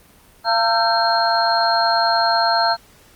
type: tone cluster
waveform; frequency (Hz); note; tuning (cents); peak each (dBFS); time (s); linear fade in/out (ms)
sine; 685 / 909 / 1345 / 1566 / 4231; F5 / A#5 / E6 / G6 / C8; -34 / -44 / +34 / -2 / +19; -19 / -19 / -23 / -24 / -21; 0.44-2.77; 50
effects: pink hiss -50 dBFS RMS until 3.15 s + Opus 32 kbps